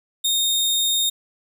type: tone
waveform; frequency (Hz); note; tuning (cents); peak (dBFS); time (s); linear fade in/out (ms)
sawtooth; 3686; A#7; -20; -15; 0.24-1.1; 10
effects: none